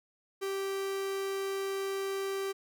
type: tone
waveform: 45% pulse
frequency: 390.1 Hz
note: G4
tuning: 8 cents flat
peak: -32 dBFS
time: 0.41-2.53 s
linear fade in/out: 20 ms
effects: none